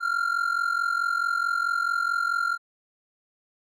triangle ring-modulated tone, 1389 Hz, F6, 10 cents flat, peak -18 dBFS, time 0-2.58 s, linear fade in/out 50 ms, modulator 22.3 Hz, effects none

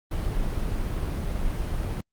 brown noise, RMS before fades -27 dBFS, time 0.11-2.01 s, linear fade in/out 5 ms, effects Opus 32 kbps

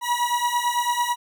40% pulse beating tone pair, 961 / 970 Hz, B5 / B5, -48 / -31 cents, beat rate 9 Hz, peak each -23 dBFS, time 0.01-1.16 s, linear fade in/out 50 ms, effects none

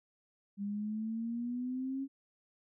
sine exponential sweep, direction up, 199.1 to 274.3 Hz, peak -34 dBFS, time 0.57-2.08 s, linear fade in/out 50 ms, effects none

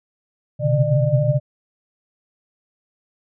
sine tone cluster, 122.3 / 131.1 / 136.4 / 149.2 / 599 Hz, B2 / C3 / C#3 / D3 / D5, -16 / +4 / -28 / +28 / +34 cents, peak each -21 dBFS, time 0.59-1.4 s, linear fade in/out 50 ms, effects none

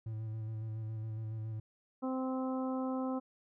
triangle tone with vibrato, 110 Hz, A2, in tune, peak -35 dBFS, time 0.06-1.6 s, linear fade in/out 5 ms, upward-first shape square, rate 7.2 Hz, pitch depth 21 cents each way
harmonic tone, 260 Hz, C4, 11 cents flat, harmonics 1 / 2 / 3 / 4 / 5, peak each -34 / -40 / -44 / -46 / -48 dBFS, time 2.02-3.2 s, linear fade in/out 20 ms
effects none

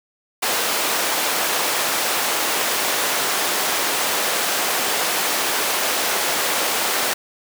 pink high-pass noise, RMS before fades -21 dBFS, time 0.42-7.14 s, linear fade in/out 10 ms, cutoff 500 Hz, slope 12 dB/octave, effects none

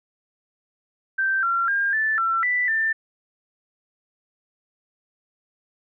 sine tone with pitch steps, 1562 / 1370 / 1608 / 1756 / 1347 / 1979 / 1784 Hz, G6 / F6 / G6 / A6 / E6 / B6 / A6, -7 / -34 / +44 / -4 / +37 / +3 / +23 cents, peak -19 dBFS, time 1.18-2.93 s, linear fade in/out 10 ms, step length 250 ms, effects none

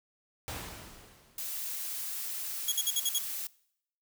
pink noise with exponential decay, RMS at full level -37 dBFS, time 0.48-1.77 s, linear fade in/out 0 ms, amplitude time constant 280 ms
blue noise, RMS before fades -37 dBFS, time 1.38-3.47 s, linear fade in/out 2 ms
15% pulse tone bursts, 3322 Hz, G#7, in tune, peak -19 dBFS, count 6, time 2.68-3.185 s, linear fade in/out 5 ms, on 40 ms, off 53 ms
effects noise-tail reverb RT60 0.7 s tail -22 dB re dry

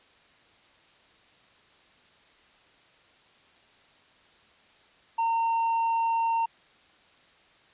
triangle tone with hard clipping, 915 Hz, A#5, 32 cents flat, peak -24 dBFS, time 5.18-6.46 s, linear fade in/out 10 ms, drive 6 dB, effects white hiss -59 dBFS RMS until 7.73 s + resampled to 8000 Hz

